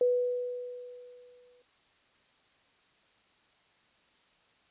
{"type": "tone with exponential decay", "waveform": "sine", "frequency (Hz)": 493.1, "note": "B4", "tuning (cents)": -3, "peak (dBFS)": -21, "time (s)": [0.01, 1.62], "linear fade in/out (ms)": 2, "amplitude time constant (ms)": 350, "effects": ["white hiss -66 dBFS RMS until 4.7 s", "resampled to 8000 Hz"]}